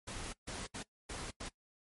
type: noise bursts at uneven times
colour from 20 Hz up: pink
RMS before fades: -43 dBFS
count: 5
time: 0.07-0.33 / 0.47-0.67 / 0.74-0.83 / 1.09-1.31 / 1.4-1.49 s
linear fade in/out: 10 ms
effects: noise-tail reverb RT60 0.1 s tail -19 dB re dry + MP3 48 kbps